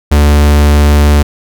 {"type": "tone", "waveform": "45% pulse", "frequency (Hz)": 73.42, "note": "D2", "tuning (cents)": 0, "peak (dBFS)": -4, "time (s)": [0.11, 1.23], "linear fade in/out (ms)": 10, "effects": []}